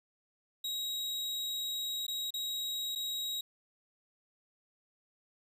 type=tone with dropouts; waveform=40% pulse; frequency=3818 Hz; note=A#7; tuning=41 cents sharp; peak=-33 dBFS; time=0.64-3.41 s; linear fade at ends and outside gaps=5 ms; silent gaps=2.067-2.08 / 2.306-2.339 / 2.952-2.957 s; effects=none